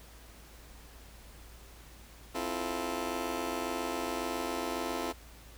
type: chord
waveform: 20% pulse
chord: F major seventh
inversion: second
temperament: just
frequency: 261.9 / 327.4 / 349.2 / 436.5 Hz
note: C4 / E4 / F4 / A4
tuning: +2 / -12 / 0 / -14 cents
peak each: -34 dBFS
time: 2.34-5.13 s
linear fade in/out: 20 ms
effects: added 56 Hz sine -52 dBFS peak until 5.57 s + pink hiss -55 dBFS RMS until 5.57 s